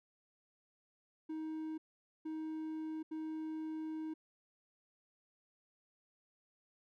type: tone bursts at uneven times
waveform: triangle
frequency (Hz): 314.8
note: D#4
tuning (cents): +20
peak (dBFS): -37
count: 3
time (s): 1.29-1.78 / 2.25-3.03 / 3.11-4.14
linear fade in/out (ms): 10
effects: none